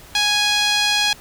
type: tone with band-pass filter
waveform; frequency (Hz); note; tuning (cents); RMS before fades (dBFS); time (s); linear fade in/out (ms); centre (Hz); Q
sawtooth; 830.6; G#5; 0; -18; 0.15-1.13; 2; 3800; 1.6
effects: pink hiss -43 dBFS RMS until 1.2 s